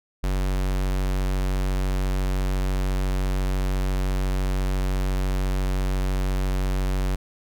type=tone; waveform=square; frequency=47.06 Hz; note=F#1; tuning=30 cents sharp; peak=-22 dBFS; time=0.23-7.16 s; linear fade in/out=10 ms; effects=none

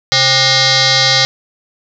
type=tone with frequency modulation; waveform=sine; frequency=130.81 Hz; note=C3; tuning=in tune; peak=-8 dBFS; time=0.12-1.25 s; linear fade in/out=0 ms; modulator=665 Hz; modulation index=7.8; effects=none

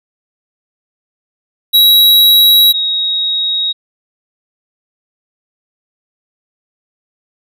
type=tone pair in turn; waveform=square / sine; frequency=3870 / 3782 Hz; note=B7 / A#7; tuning=-36 / +24 cents; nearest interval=unison; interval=40 cents; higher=first; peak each=-5 / -12 dBFS; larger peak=first; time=1.73-2.73 / 2.73-3.73 s; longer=neither; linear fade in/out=20 ms; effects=none

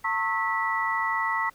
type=tone cluster; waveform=sine; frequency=903 / 1091 / 1304 / 1959 Hz; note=A5 / C#6 / E6 / B6; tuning=+45 / -28 / -19 / -15 cents; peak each=-29 / -29 / -32 / -28 dBFS; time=0.04-1.5 s; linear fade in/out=10 ms; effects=pink hiss -58 dBFS RMS until 1.54 s

